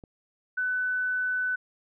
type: click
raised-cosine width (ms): 2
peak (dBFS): -32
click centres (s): 0.038
type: tone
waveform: sine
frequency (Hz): 1500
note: F#6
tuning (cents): +23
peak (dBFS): -25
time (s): 0.57-1.56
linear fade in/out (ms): 10
effects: none